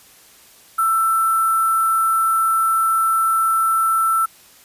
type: tone with sample-and-hold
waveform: sine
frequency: 1333 Hz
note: E6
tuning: 19 cents sharp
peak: -14 dBFS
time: 0.78-4.26 s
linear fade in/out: 10 ms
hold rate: 11025 Hz
effects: white hiss -48 dBFS RMS until 4.64 s + resampled to 32000 Hz